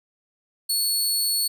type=tone; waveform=20% pulse; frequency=4405 Hz; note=C#8; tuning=12 cents flat; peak=-15 dBFS; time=0.69-1.48 s; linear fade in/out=10 ms; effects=none